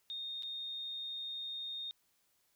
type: tone with dropouts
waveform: sine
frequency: 3684 Hz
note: A#7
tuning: 21 cents flat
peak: -39 dBFS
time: 0.1-1.91 s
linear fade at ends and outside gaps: 0 ms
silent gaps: 0.424-0.432 s
effects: white hiss -75 dBFS RMS until 2.55 s